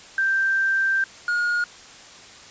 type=tone pair in turn; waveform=sine / triangle; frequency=1570 / 1433.3 Hz; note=G6 / F6; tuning=+2 / +45 cents; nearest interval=major second; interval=157 cents; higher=first; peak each=-18 dBFS; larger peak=neither; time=0.18-1.04 / 1.28-1.64 s; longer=first; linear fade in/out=2 ms; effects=white hiss -44 dBFS RMS until 2.5 s + resampled to 16000 Hz